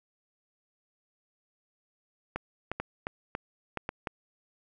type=clicks; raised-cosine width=0.5 ms; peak=-17 dBFS; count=8; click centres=2.36 / 2.716 / 2.8 / 3.069 / 3.351 / 3.773 / 3.891 / 4.072 s; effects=none